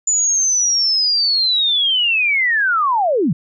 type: linear sweep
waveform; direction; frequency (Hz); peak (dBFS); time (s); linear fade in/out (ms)
sine; down; 7040 to 130.81; -13; 0.07-3.33; 5
effects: none